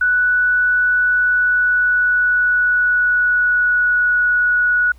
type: tone with pitch glide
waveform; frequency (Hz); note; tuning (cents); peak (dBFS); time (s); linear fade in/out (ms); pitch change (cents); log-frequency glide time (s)
sine; 1480 to 1464.7; F#6 to F#6; 0 to -18; -12; 0.01-4.92; 5; -18; 0.98-4.23
effects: added 60 Hz sine -41 dBFS peak until 4.98 s + pink hiss -56 dBFS RMS until 4.98 s